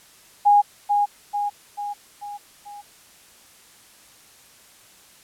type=tone with echo; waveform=sine; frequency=821 Hz; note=G#5; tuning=20 cents flat; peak=-11 dBFS; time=0.45-0.62 s; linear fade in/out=20 ms; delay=440 ms; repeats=5; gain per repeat=-5 dB; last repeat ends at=2.82 s; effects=white hiss -51 dBFS RMS until 5.23 s + low-pass 12000 Hz 12 dB/octave